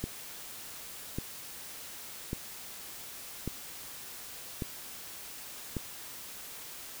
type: click train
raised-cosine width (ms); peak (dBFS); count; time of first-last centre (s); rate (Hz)
3; -20; 6; 0.04-5.767; 0.873
effects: white hiss -45 dBFS RMS until 7 s